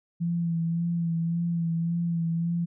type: tone with vibrato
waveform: sine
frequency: 168.3 Hz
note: E3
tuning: 36 cents sharp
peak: -24 dBFS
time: 0.2-2.66 s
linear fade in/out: 20 ms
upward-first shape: sine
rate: 1.8 Hz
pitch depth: 29 cents each way
effects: none